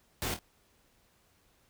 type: noise with echo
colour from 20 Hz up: pink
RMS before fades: -34 dBFS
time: 0.22-0.34 s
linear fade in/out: 0 ms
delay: 25 ms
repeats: 2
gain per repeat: -8 dB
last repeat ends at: 0.39 s
effects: pink hiss -68 dBFS RMS until 1.69 s